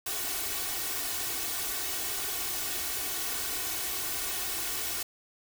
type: noise with comb filter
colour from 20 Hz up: white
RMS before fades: -33 dBFS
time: 0.06-5.03 s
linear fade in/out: 5 ms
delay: 2.7 ms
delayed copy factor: +0.95
effects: none